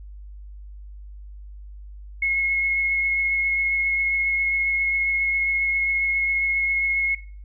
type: tone with vibrato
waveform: sine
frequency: 2171 Hz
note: C#7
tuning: 37 cents flat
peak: -19 dBFS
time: 2.22-7.15 s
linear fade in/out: 5 ms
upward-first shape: sine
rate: 7.4 Hz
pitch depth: 9 cents each way
effects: noise-tail reverb RT60 0.4 s tail -18 dB re dry + added 50 Hz sine -37 dBFS peak until 7.44 s